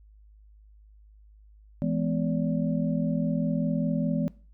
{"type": "tone cluster", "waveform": "sine", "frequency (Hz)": [166.5, 211.4, 251.1, 575], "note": ["E3", "G#3", "B3", "D5"], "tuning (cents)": [18, 31, 29, -37], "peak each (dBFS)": [-28, -29, -29, -35], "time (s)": [1.82, 4.28], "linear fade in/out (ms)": 0, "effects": ["noise-tail reverb RT60 0.4 s tail -20 dB re dry", "added 52 Hz sine -51 dBFS peak until 4.53 s"]}